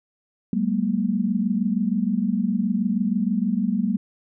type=tone cluster; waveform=sine; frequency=189.8 / 209.1 / 235.7 Hz; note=F#3 / G#3 / A#3; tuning=+44 / +12 / +19 cents; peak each=-24 dBFS; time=0.53-3.97 s; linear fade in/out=2 ms; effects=none